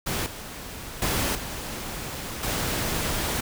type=noise with level steps; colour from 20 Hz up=pink; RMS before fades=-28 / -38 / -25 / -34 / -27 dBFS; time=0.06-3.41 s; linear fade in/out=10 ms; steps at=0.26 / 1.02 / 1.35 / 2.43 s; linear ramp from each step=2 ms; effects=none